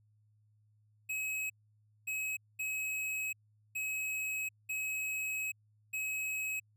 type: tone bursts at uneven times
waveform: square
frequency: 2557 Hz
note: D#7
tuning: 47 cents sharp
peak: -35 dBFS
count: 6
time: 1.09-1.5 / 2.07-2.37 / 2.59-3.33 / 3.75-4.49 / 4.69-5.52 / 5.93-6.6 s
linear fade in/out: 10 ms
effects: added 106 Hz sine -66 dBFS peak until 6.76 s